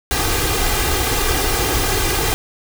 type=noise with comb filter; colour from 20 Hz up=pink; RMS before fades=-18 dBFS; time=0.11-2.34 s; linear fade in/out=0 ms; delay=2.5 ms; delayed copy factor=+0.7; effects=none